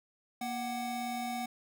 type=tone pair together; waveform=square; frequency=236.5 / 747.4 Hz; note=A#3 / F#5; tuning=+25 / +17 cents; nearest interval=octave + minor sixth; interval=1992 cents; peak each=-39 / -37 dBFS; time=0.41-1.46 s; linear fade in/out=5 ms; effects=none